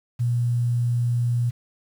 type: tone with quantisation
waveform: sine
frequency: 120 Hz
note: B2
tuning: 49 cents flat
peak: -19 dBFS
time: 0.19-1.51 s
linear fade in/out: 20 ms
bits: 8
effects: none